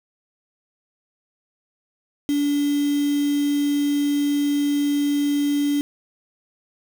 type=tone with quantisation; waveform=sine; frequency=288.1 Hz; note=D4; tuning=33 cents flat; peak=-18 dBFS; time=2.29-5.81 s; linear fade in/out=0 ms; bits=5; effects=none